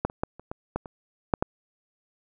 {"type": "clicks", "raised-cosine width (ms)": 1, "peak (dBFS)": [-9, -29, -11, -29, -19, -13, -25, -6, -9], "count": 9, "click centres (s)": [0.05, 0.099, 0.235, 0.396, 0.515, 0.76, 0.858, 1.338, 1.425], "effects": []}